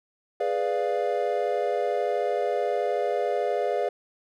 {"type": "chord", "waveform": "triangle", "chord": "G# diminished seventh", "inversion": "none", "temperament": "equal", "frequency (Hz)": [415.3, 493.9, 587.3, 698.5], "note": ["G#4", "B4", "D5", "F5"], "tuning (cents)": [0, 0, 0, 0], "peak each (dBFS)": -27, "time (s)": [0.4, 3.89], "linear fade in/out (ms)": 5, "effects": []}